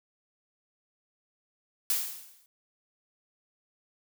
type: noise with exponential decay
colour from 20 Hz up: blue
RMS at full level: -25 dBFS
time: 1.9-2.46 s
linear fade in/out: 1 ms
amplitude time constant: 120 ms
effects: none